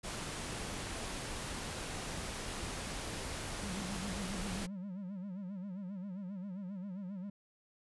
pink noise, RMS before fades -41 dBFS, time 0.03-4.67 s, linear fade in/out 20 ms
triangle tone with vibrato, 191.2 Hz, G3, 43 cents flat, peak -38 dBFS, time 3.63-7.3 s, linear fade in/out 5 ms, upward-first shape sine, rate 7.5 Hz, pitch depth 130 cents each way
effects resampled to 24000 Hz

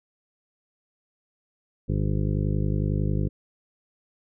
harmonic tone, 51 Hz, G#1, 31 cents flat, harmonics 1 / 2 / 3 / 4 / 6 / 7 / 8 / 9 / 10, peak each -27 / -27 / -27 / -32 / -35 / -39 / -38 / -48 / -42 dBFS, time 1.88-3.29 s, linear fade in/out 20 ms, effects none

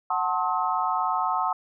sine chord, F# diminished seventh, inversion none, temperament just, 740 / 888 / 1065.6 / 1278.7 Hz, F#5 / A5 / C6 / Eb6, 0 / +16 / +31 / +47 cents, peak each -28 dBFS, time 0.1-1.53 s, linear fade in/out 5 ms, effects none

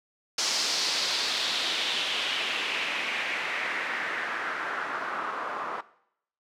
white noise with low-pass filter sweep, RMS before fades -30 dBFS, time 0.38-5.81 s, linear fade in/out 5 ms, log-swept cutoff 5400 to 1100 Hz, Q 2.5, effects noise-tail reverb RT60 0.7 s tail -18 dB re dry + high-pass 300 Hz 12 dB/octave

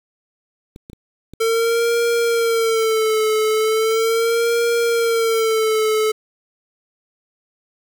clicks, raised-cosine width 3 ms, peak -24 dBFS, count 4, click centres 0.761 / 0.899 / 0.932 / 1.336 s
square tone with vibrato, 450.5 Hz, A4, 41 cents sharp, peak -16 dBFS, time 1.4-6.12 s, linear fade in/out 10 ms, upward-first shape sine, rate 0.38 Hz, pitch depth 68 cents each way
effects 7-bit

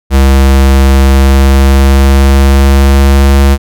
square tone with pitch glide, 67.5 to 68.88 Hz, C#2 to C#2, -45 to -10 cents, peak -3 dBFS, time 0.1-3.58 s, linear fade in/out 50 ms, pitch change +35 cents, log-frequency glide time 1.07-3.41 s, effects none

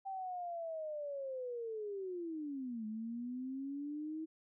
sine linear two-way sweep, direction down then up, 783 to 213.1 to 321.1 Hz, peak -39 dBFS, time 0.05-4.26 s, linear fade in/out 20 ms, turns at 2.86 s, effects none

